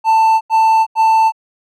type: tone bursts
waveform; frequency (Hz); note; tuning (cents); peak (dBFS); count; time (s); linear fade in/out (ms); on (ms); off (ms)
triangle; 888; A5; +16; -6; 3; 0.04-1.322; 50; 370; 86
effects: none